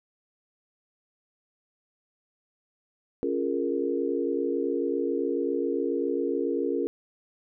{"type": "chord", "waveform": "sine", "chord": "Bb minor seventh", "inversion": "first", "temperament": "equal with one note detuned", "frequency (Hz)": [277.2, 348, 415.3, 466.2], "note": ["Db4", "F4", "Ab4", "Bb4"], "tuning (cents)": [0, -6, 0, 0], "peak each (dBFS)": [-30, -30, -31, -30], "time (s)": [3.23, 6.87], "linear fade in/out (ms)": 0, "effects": []}